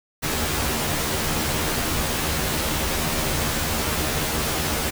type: noise with comb filter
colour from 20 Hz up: pink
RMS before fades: -24 dBFS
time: 0.22-4.91 s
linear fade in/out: 20 ms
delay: 13 ms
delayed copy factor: +0.95
effects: none